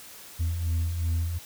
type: beating tone pair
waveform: sine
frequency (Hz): 81 / 83.7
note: E2 / E2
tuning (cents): -30 / +27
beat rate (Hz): 2.7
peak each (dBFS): -31 / -23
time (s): 0.39-1.39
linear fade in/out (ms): 20
effects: tanh soft clip ceiling -22 dBFS + white hiss -46 dBFS RMS until 1.45 s